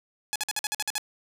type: tone bursts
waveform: 5% pulse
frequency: 846 Hz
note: G#5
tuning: 32 cents sharp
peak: -14 dBFS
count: 9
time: 0.33-0.981 s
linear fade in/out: 0 ms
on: 27 ms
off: 51 ms
effects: none

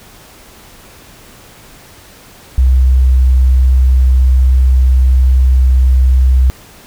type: tone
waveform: sine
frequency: 64.2 Hz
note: C2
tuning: 32 cents flat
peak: -5 dBFS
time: 2.58-6.5 s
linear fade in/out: 0 ms
effects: pink hiss -39 dBFS RMS until 6.86 s

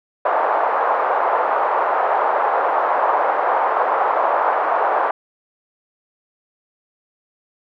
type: band-pass noise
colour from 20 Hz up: white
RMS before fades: -18 dBFS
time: 0.25-5.11 s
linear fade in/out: 5 ms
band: 550 to 1100 Hz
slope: 24 dB/octave
effects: none

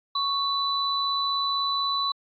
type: tone pair together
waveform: sine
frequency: 1108.7 / 3978 Hz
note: C#6 / B7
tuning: 0 / +12 cents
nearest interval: octave + minor seventh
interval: 2212 cents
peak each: -26 dBFS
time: 0.15-2.12 s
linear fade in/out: 5 ms
effects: AAC 48 kbps

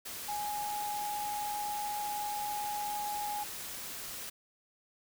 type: tone in noise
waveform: sine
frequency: 830.6 Hz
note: G#5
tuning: in tune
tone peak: -34 dBFS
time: 0.28-3.44 s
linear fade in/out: 10 ms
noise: white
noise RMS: -42 dBFS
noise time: 0.05-4.3 s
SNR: +5 dB
effects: none

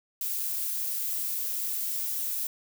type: noise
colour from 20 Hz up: violet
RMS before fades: -31 dBFS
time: 0.21-2.47 s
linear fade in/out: 2 ms
effects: none

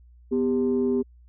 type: tone pair together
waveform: sine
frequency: 248.5 / 397.4 Hz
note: B3 / G4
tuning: +11 / +24 cents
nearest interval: minor sixth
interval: 813 cents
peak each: -22 dBFS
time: 0.31-1.03 s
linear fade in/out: 20 ms
effects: tanh soft clip ceiling -15 dBFS + added 60 Hz sine -49 dBFS peak until 1.28 s

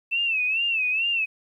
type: tone with vibrato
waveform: sine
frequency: 2637 Hz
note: E7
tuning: in tune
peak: -21 dBFS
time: 0.11-1.26 s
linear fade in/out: 20 ms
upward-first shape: sine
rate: 2.3 Hz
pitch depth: 110 cents each way
effects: 10-bit

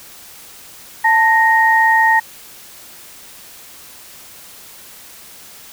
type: tone pair together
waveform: sine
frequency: 887.2 / 1864.7 Hz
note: A5 / A#6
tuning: +14 / 0 cents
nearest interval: octave + minor second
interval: 1286 cents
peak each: -12 dBFS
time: 1.04-2.2 s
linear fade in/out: 10 ms
effects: white hiss -39 dBFS RMS until 5.72 s

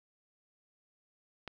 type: click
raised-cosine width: 0.3 ms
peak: -25 dBFS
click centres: 1.477 s
effects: none

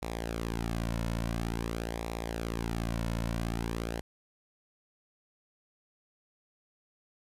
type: tone with flanger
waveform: sawtooth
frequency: 57 Hz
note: A#1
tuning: 38 cents flat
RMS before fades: -34 dBFS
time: 0.02-4.01 s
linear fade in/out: 5 ms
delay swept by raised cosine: 0.64 to 2.54 ms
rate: 0.48 Hz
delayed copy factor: -0.65
effects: resampled to 32000 Hz + 10-bit

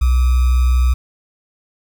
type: tone with sample-and-hold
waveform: sine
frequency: 62.6 Hz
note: B1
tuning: 24 cents sharp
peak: -10 dBFS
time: 0.01-0.94 s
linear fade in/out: 10 ms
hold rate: 1225 Hz
effects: none

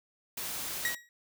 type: noise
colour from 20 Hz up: white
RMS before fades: -37 dBFS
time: 0.37-0.95 s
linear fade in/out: 5 ms
type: tone with exponential decay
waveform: 40% pulse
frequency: 1906 Hz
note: A#6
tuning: 38 cents sharp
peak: -25 dBFS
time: 0.85-1.09 s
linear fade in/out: 1 ms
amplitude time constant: 52 ms
effects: none

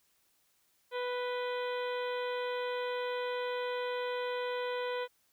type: harmonic tone with a mistuned harmonic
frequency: 493.9 Hz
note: B4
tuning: in tune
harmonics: 1 / 2 / 3 / 4 / 5 / 6 / 7 / 8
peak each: -34 / -40 / -44 / -46 / -48 / -50 / -51 / -52 dBFS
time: 0.91-5.08 s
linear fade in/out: 50 ms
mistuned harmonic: 6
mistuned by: +89 cents
effects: white hiss -72 dBFS RMS until 5.32 s

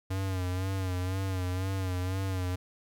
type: tone with vibrato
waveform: square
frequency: 93.4 Hz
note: F#2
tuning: 17 cents sharp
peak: -30 dBFS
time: 0.1-2.56 s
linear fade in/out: 10 ms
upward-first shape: sine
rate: 2 Hz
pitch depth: 58 cents each way
effects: 12-bit

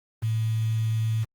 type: tone with quantisation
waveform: sine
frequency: 111.4 Hz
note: A2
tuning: 22 cents sharp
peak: -22 dBFS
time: 0.22-1.25 s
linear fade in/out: 20 ms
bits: 7
effects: Opus 32 kbps

